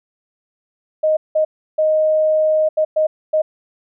sine tone bursts at uneven times, 622.3 Hz, D#5, in tune, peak -12 dBFS, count 6, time 1.03-1.17 / 1.35-1.45 / 1.78-2.69 / 2.77-2.85 / 2.96-3.07 / 3.33-3.42 s, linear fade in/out 10 ms, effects none

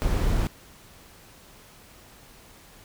brown noise, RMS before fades -23 dBFS, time 0.02-0.47 s, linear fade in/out 0 ms, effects pink hiss -51 dBFS RMS until 2.84 s

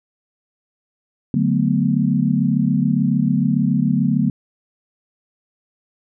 sine chord, B minor seventh, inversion first, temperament equal, 146.83 / 185 / 220 / 246.9 Hz, D3 / F#3 / A3 / B3, 0 / 0 / 0 / 0 cents, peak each -20 dBFS, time 1.34-4.3 s, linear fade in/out 2 ms, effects none

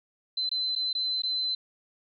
sine tone with dropouts, 4054 Hz, B7, 45 cents sharp, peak -26 dBFS, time 0.37-1.55 s, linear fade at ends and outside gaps 5 ms, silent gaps 0.493-0.514 / 0.753-0.76 / 0.93-0.95 / 1.221-1.234 s, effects none

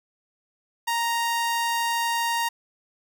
sawtooth tone, 932.3 Hz, A#5, in tune, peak -19 dBFS, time 0.87-2.49 s, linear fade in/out 10 ms, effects none

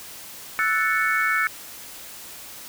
sine chord, F# minor seventh, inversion third, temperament equal, 1318.5 / 1480 / 1760 / 2217 Hz, E6 / F#6 / A6 / C#7, 0 / 0 / 0 / 0 cents, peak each -25 / -25 / -24 / -25 dBFS, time 0.59-1.47 s, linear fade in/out 0 ms, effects white hiss -40 dBFS RMS until 2.68 s

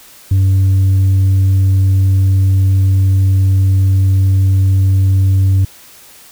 triangle tone with tanh clipping, 95.9 Hz, G2, 37 cents flat, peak -8 dBFS, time 0.31-5.65 s, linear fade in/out 5 ms, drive 7 dB, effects white hiss -40 dBFS RMS until 6.31 s

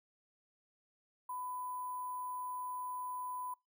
sine tone with sample-and-hold, 1000 Hz, B5, 21 cents sharp, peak -39 dBFS, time 1.29-3.54 s, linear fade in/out 5 ms, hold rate 11025 Hz, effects noise-tail reverb RT60 0.2 s tail -24 dB re dry

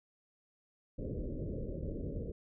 pink low-pass noise, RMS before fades -39 dBFS, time 0.98-2.32 s, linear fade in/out 10 ms, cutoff 580 Hz, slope 96 dB/octave, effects none

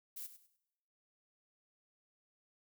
violet noise with echo, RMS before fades -45 dBFS, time 0.16-0.27 s, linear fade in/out 10 ms, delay 100 ms, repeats 3, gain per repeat -12 dB, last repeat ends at 0.57 s, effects noise-tail reverb RT60 0.9 s tail -20 dB re dry

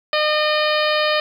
harmonic tone with a mistuned harmonic, 608 Hz, D#5, 40 cents flat, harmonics 1 / 2 / 3 / 4 / 5 / 6 / 7 / 8, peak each -19 / -23 / -24 / -26 / -26 / -28 / -29 / -30 dBFS, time 0.13-1.2 s, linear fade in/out 2 ms, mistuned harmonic 6, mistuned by +33 cents, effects 8-bit

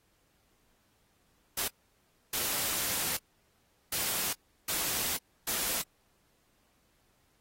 white noise bursts at uneven times, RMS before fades -32 dBFS, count 5, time 1.57-1.68 / 2.33-3.17 / 3.92-4.33 / 4.68-5.17 / 5.47-5.82 s, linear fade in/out 5 ms, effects pink hiss -71 dBFS RMS until 7.4 s + AAC 48 kbps

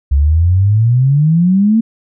sine exponential sweep, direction up, 67.2 to 230.1 Hz, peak -7 dBFS, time 0.11-1.81 s, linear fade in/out 10 ms, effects none

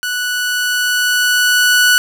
sawtooth tone with level ramp, 1478 Hz, F#6, 2 cents flat, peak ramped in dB -14 to -4 dBFS, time 0.03-1.98 s, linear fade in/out 0 ms, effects none

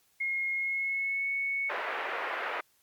sine tone with pitch glide, 2151 to 2214 Hz, C7 to C#7, +47 to -3 cents, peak -28 dBFS, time 0.2-1.7 s, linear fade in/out 10 ms, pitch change +50 cents, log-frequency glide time 0.53-1.28 s
white band-pass noise, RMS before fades -34 dBFS, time 1.69-2.61 s, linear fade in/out 10 ms, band 430 to 2100 Hz, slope 24 dB/octave
effects white hiss -68 dBFS RMS until 2.82 s + MP3 96 kbps

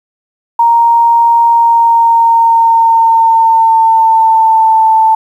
sine tone with pitch glide, 932.3 to 884.6 Hz, A#5 to A5, 0 to +9 cents, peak -4 dBFS, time 0.59-5.15 s, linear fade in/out 5 ms, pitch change -91 cents, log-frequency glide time 1.49-4.89 s, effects 7-bit

